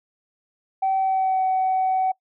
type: tone with pitch glide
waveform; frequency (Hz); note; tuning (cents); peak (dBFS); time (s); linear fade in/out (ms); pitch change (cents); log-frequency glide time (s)
sine; 768 to 753.9; G5 to F#5; -36 to +32; -17; 0.82-2.12; 10; -32; 0.97-1.44
effects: noise-tail reverb RT60 0.1 s tail -23 dB re dry + tanh soft clip ceiling -15 dBFS